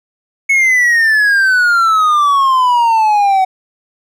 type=exponential sweep; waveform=triangle; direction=down; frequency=2209 to 748 Hz; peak=-6 dBFS; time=0.49-3.45 s; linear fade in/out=10 ms; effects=none